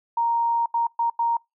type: tone bursts at uneven times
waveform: sine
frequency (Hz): 932.3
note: A#5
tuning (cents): 0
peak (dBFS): -19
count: 4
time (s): 0.17-0.66 / 0.74-0.87 / 0.99-1.1 / 1.19-1.37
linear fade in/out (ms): 5
effects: noise-tail reverb RT60 0.2 s tail -26 dB re dry